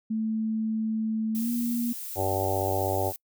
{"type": "tone with pitch glide", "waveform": "sine", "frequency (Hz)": [220, 237.2], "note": ["A3", "A#3"], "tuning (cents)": [0, 30], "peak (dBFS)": -25, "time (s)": [0.1, 1.93], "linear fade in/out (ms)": 10, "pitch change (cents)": 130, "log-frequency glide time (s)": [1.36, 1.49]}
{"type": "noise", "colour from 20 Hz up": "violet", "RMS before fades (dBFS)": -37, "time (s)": [1.35, 3.16], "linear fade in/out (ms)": 0}
{"type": "harmonic tone", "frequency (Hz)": 95.9, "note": "G2", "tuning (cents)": -37, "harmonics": [1, 3, 4, 5, 6, 7, 8, 9], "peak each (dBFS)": [-31, -37, -32, -35, -31, -35, -31, -36], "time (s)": [2.15, 3.13], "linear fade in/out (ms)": 50}
{"effects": ["noise-tail reverb RT60 0.1 s tail -25 dB re dry"]}